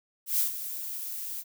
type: noise with ADSR envelope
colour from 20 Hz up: violet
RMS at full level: -24 dBFS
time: 0.26-1.44 s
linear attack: 130 ms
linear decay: 120 ms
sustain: -12 dB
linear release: 45 ms
effects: none